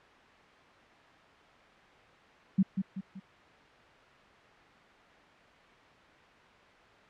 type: tone with echo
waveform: sine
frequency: 191.7 Hz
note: G3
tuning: 38 cents flat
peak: -20 dBFS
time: 2.58-2.63 s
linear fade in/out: 10 ms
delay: 190 ms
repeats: 3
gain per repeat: -7 dB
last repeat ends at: 3.2 s
effects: white hiss -56 dBFS RMS until 7.09 s + low-pass 2000 Hz 12 dB/octave